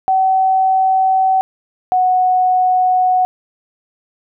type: tone pair in turn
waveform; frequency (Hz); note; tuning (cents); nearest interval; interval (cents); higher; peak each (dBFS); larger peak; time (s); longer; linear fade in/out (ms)
sine; 760 / 737.5; F#5 / F#5; +46 / -6; minor second; 52; first; -10; neither; 0.08-1.41 / 1.92-3.25; neither; 0
effects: none